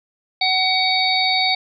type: harmonic tone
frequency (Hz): 752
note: F#5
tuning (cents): +28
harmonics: 1 / 3 / 5 / 6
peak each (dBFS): -21 / -21 / -21 / -21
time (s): 0.41-1.55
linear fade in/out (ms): 5
effects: none